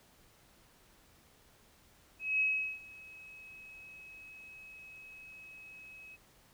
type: tone with ADSR envelope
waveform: sine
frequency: 2559 Hz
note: D#7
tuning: 48 cents sharp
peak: -26 dBFS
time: 2.19-6.17 s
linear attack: 210 ms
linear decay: 390 ms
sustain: -23 dB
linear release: 27 ms
effects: pink hiss -64 dBFS RMS until 6.53 s